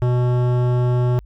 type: tone with hard clipping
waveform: sine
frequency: 123.47 Hz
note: B2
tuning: in tune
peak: -17 dBFS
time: 0.02-1.19 s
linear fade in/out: 0 ms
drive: 15 dB
effects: added 50 Hz sine -40 dBFS peak until 1.25 s